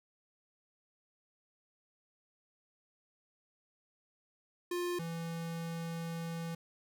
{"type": "tone pair in turn", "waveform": "square", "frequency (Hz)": [352.7, 166.45], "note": ["F4", "E3"], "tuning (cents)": [17, 17], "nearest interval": "octave + minor second", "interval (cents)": 1300, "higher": "first", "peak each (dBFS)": [-34, -38], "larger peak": "first", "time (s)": [[4.71, 4.99], [4.99, 6.55]], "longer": "second", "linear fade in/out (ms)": 5, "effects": []}